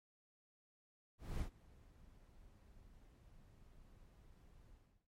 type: noise with ADSR envelope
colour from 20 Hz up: brown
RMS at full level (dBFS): -40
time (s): 1.18-5.07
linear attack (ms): 220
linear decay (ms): 96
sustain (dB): -23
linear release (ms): 380
effects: noise-tail reverb RT60 0.1 s tail -19 dB re dry + MP3 64 kbps